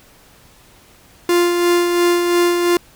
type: tone with tremolo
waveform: 45% pulse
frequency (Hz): 349.2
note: F4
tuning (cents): 0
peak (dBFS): -11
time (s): 1.29-2.77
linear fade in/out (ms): 2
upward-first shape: sine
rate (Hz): 2.9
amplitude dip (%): 40
effects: pink hiss -48 dBFS RMS until 2.95 s